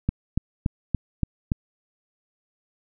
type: click train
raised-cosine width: 5 ms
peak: -9 dBFS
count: 6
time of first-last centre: 0.09-1.519 s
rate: 3.5 Hz
effects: none